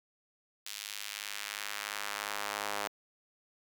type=tone with high-pass filter sweep; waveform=sawtooth; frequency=102.9 Hz; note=G#2; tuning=16 cents flat; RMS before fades=-39 dBFS; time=0.66-2.88 s; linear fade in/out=5 ms; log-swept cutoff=3500 to 730 Hz; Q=0.93; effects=none